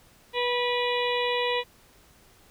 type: harmonic tone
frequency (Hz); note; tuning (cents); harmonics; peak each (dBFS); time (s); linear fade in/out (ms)
488.4; B4; -19; 1 / 2 / 4 / 5 / 6 / 7 / 8; -27 / -30 / -33 / -34 / -35 / -35 / -36; 0.33-1.64; 50
effects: pink hiss -57 dBFS RMS until 2.5 s